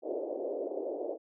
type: band-pass noise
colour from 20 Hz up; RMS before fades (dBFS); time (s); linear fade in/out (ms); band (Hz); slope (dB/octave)
white; -36; 0.02-1.18; 50; 320 to 620; 48
effects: none